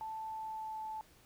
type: tone with pitch glide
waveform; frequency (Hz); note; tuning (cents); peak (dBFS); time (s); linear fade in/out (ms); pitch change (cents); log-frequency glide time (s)
sine; 880 to 872.4; A5 to A5; 0 to -15; -39; 0.01-1.01; 0; -15; 0.27-0.82
effects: pink hiss -64 dBFS RMS until 1.25 s